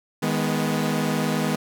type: chord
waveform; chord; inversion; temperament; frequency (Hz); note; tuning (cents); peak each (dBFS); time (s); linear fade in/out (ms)
sawtooth; G# minor; second; equal with one note detuned; 157.92 / 207.7 / 246.9; D#3 / G#3 / B3; +26 / 0 / 0; -22; 0.22-1.56; 10
effects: none